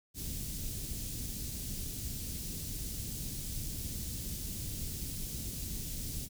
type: band-stop noise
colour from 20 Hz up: pink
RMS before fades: -39 dBFS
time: 0.14-6.29 s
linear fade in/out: 50 ms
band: 200 to 5600 Hz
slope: 12 dB/octave
effects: none